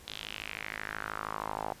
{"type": "tone with band-pass filter sweep", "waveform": "sawtooth", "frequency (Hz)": 53, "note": "G#1", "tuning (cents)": 36, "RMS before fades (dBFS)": -39, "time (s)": [0.07, 1.74], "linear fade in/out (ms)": 5, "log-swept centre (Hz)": [3700, 760], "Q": 3.6, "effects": ["pink hiss -54 dBFS RMS until 1.8 s", "resampled to 32000 Hz"]}